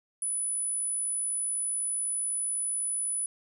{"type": "tone", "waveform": "sine", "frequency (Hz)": 9956, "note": "D#9", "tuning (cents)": 0, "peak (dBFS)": -28, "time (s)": [0.22, 3.26], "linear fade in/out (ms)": 2, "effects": []}